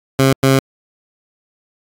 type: tone bursts at uneven times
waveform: 15% pulse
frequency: 134.4 Hz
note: C3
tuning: 47 cents sharp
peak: -3 dBFS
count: 2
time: 0.19-0.33 / 0.43-0.59 s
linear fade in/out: 2 ms
effects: AAC 48 kbps